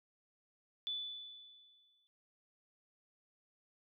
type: tone with exponential decay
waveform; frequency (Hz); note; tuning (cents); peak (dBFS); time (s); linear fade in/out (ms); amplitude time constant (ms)
sine; 3479; A7; -20; -35; 0.87-2.07; 0; 260
effects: noise-tail reverb RT60 0.2 s tail -20 dB re dry